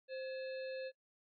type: harmonic tone with a mistuned harmonic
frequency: 523.3 Hz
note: C5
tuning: in tune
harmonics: 1 / 3 / 5 / 7 / 8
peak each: -41 / -52 / -54 / -62 / -56 dBFS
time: 0.08-0.92 s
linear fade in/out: 50 ms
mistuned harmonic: 3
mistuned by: +130 cents
effects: noise-tail reverb RT60 0.1 s tail -22 dB re dry